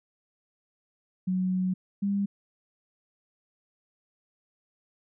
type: tone pair in turn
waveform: sine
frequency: 185 / 199.89 Hz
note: F#3 / G3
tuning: 0 / +34 cents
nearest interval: minor second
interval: 134 cents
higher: second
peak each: -24 dBFS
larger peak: neither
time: 1.27-1.74 / 2.02-2.26 s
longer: first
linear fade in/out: 10 ms
effects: none